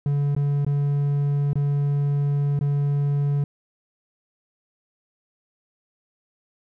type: tone with dropouts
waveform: triangle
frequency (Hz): 143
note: D3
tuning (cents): -46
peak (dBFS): -17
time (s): 0.06-3.44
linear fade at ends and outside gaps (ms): 2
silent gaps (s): 0.35-0.364 / 0.648-0.665 / 1.532-1.555 / 2.591-2.61
effects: none